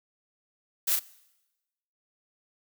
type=noise with echo; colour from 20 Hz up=blue; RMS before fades=-26 dBFS; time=0.87-0.96 s; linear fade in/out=10 ms; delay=36 ms; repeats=1; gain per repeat=-3 dB; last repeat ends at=0.996 s; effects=noise-tail reverb RT60 1.0 s tail -21 dB re dry